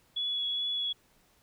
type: tone with vibrato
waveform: sine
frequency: 3384 Hz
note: G#7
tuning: 32 cents sharp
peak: -29 dBFS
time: 0.16-0.93 s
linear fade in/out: 10 ms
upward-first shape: triangle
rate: 2.4 Hz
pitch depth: 13 cents each way
effects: pink hiss -66 dBFS RMS until 1.42 s